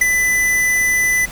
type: tone with ADSR envelope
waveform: square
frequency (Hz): 2000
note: B6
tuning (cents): +21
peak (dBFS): -8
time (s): 0.01-1.26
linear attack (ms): 7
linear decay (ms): 15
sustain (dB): -6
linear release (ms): 14
effects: added 45 Hz sine -37 dBFS peak until 1.31 s + pink hiss -34 dBFS RMS until 1.31 s